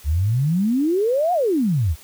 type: exponential two-way sweep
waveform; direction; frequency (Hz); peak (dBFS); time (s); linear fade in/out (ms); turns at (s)
sine; up then down; 68.2 to 740 to 68.2; -16; 0.04-1.96; 50; 1.33
effects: white hiss -46 dBFS RMS until 2.03 s